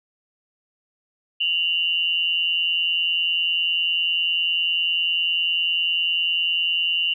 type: tone pair together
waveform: sine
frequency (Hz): 2790 / 2960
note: F7 / F#7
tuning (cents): -2 / 0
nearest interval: minor second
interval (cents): 102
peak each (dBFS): -21 / -23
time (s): 1.4-7.14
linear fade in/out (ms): 10
effects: none